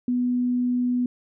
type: tone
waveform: sine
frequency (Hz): 246.9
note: B3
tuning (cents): 0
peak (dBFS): -20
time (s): 0.08-1.06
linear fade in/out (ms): 2
effects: none